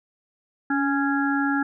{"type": "harmonic tone with a mistuned harmonic", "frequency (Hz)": 276.7, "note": "C#4", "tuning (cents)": -3, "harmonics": [1, 3, 5, 6], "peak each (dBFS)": [-22, -29, -28, -28], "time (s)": [0.7, 1.63], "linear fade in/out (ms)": 5, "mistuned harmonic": 1, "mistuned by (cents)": 27, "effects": []}